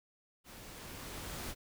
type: noise with level ramp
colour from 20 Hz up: pink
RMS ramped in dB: -52 to -41 dBFS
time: 0.44-1.55 s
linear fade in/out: 50 ms
effects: none